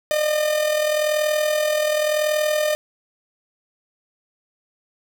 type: tone with amplitude modulation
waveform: 45% pulse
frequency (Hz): 607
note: D#5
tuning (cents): -43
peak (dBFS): -16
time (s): 0.11-2.75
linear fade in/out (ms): 0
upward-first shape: sine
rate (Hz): 40.9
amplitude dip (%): 50
effects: none